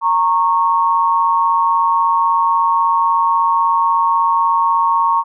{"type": "tone pair together", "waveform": "sine", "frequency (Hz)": [923.7, 1100], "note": ["A#5", "C#6"], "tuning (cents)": [-16, -14], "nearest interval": "minor third", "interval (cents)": 302, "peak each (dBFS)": -14, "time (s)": [0.01, 5.24], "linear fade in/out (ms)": 50, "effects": []}